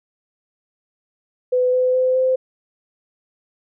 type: tone with pitch steps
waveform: sine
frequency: 502 / 507 / 512 / 517 Hz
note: B4 / B4 / C5 / C5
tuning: +28 / +45 / -38 / -21 cents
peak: -14 dBFS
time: 1.52-2.36 s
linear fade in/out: 10 ms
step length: 210 ms
effects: none